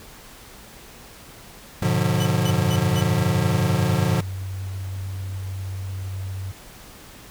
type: chord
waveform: square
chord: G# diminished seventh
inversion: none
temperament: just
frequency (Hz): 103.83 / 124.59 / 149.51 / 179.41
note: G#2 / B2 / D3 / F3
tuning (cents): 0 / +16 / +31 / +47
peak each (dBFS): -25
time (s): 1.82-4.21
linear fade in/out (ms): 5
type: tone bursts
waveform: sawtooth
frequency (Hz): 2992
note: F#7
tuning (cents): +19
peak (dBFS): -26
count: 4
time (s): 2.2-3.012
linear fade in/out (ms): 2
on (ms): 53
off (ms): 200
type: tone with pitch glide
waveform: sine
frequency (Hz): 92.2 to 95.29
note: F#2 to G2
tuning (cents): -6 to -49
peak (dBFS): -27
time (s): 2.47-6.52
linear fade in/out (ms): 10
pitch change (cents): +57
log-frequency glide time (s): 3.45-4.45
effects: pink hiss -44 dBFS RMS until 7.3 s